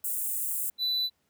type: high-pass noise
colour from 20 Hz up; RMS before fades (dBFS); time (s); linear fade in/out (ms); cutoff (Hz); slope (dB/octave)
white; -31; 0.04-0.7; 5; 7800; 48
type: tone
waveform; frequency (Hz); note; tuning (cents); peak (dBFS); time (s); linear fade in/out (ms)
triangle; 3983; B7; +14; -24; 0.78-1.1; 50
effects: pink hiss -73 dBFS RMS until 1.29 s + high-pass 60 Hz 12 dB/octave